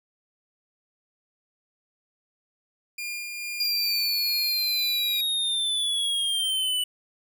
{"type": "tone with tremolo", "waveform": "sawtooth", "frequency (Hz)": 2410, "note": "D7", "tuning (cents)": 44, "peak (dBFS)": -27, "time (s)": [2.98, 5.21], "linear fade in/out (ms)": 5, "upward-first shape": "sine", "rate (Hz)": 2.3, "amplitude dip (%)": 30}
{"type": "exponential sweep", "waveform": "square", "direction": "down", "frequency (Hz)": [4821, 2960], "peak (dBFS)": -24, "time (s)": [3.6, 6.84], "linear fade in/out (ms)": 5}
{"effects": []}